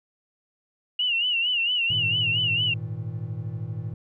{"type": "tone with vibrato", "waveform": "sine", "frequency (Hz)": 2851, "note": "F7", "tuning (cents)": 35, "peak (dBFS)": -21, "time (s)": [0.99, 2.74], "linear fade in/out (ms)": 5, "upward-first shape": "sine", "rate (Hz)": 4.4, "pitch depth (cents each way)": 96}
{"type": "chord", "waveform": "triangle", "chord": "Ab suspended second", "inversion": "none", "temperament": "equal with one note detuned", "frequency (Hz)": [103.83, 116.54, 159.2], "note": ["Ab2", "Bb2", "Eb3"], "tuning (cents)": [0, 0, 40], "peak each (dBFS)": [-32, -30, -34], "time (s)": [1.9, 3.94], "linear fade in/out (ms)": 5}
{"effects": []}